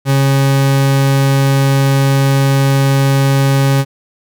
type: tone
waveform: 40% pulse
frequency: 136.9 Hz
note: C#3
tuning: 21 cents flat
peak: -8 dBFS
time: 0.05-3.85 s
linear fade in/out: 50 ms
effects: none